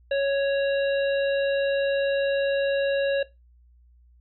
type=harmonic tone; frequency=554.4 Hz; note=C#5; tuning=in tune; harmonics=1 / 3 / 5 / 7; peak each=-21 / -31 / -35 / -38 dBFS; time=0.11-3.23 s; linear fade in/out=5 ms; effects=noise-tail reverb RT60 0.2 s tail -17 dB re dry + added 60 Hz sine -53 dBFS peak until 4.2 s